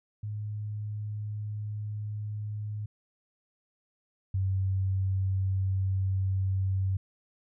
sine tone pair in turn, 105.3 / 95.62 Hz, G#2 / G2, +24 / -43 cents, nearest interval major second, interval 167 cents, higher first, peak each -32 / -25 dBFS, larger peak second, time 0.23-2.86 / 4.34-6.97 s, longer neither, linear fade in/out 5 ms, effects none

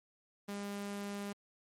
sawtooth tone, 202 Hz, G#3, 48 cents flat, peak -35 dBFS, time 0.48-1.33 s, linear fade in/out 10 ms, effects MP3 64 kbps

